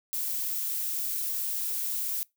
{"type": "noise", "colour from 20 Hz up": "violet", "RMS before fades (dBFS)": -31, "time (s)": [0.13, 2.23], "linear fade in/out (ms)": 0, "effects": ["noise-tail reverb RT60 0.2 s tail -24 dB re dry"]}